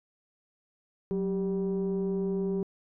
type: tone pair together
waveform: sine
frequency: 185 / 392 Hz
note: F#3 / G4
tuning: 0 / 0 cents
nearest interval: octave + minor second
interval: 1300 cents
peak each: -28 dBFS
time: 1.11-2.63 s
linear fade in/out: 0 ms
effects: tanh soft clip ceiling -23 dBFS